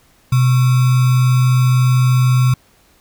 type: tone with sample-and-hold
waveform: sine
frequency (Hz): 126.9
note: B2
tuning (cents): +47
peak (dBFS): -9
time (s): 0.32-2.54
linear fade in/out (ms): 5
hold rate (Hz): 1225
effects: pink hiss -53 dBFS RMS until 3 s